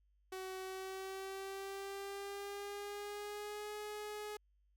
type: tone with pitch glide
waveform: sawtooth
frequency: 376.5 to 420.2 Hz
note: F#4 to G#4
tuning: +30 to +20 cents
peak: -39 dBFS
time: 0.32-4.37 s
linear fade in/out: 5 ms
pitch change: +190 cents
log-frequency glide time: 0.59-3.73 s
effects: added 50 Hz sine -70 dBFS peak until 4.76 s